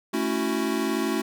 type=chord; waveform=square; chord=F# minor seventh; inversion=first; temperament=equal; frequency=220 / 277.2 / 329.6 / 370 Hz; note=A3 / C#4 / E4 / F#4; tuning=0 / 0 / 0 / 0 cents; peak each=-30 dBFS; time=0.13-1.22 s; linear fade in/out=10 ms; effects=none